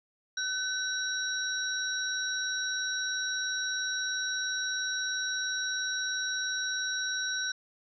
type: tone cluster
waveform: sine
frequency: 1520 / 3917 / 5620 Hz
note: F#6 / B7 / F8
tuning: +46 / -15 / +10 cents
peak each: -32 / -35 / -36 dBFS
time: 0.37-7.52 s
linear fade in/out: 5 ms
effects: none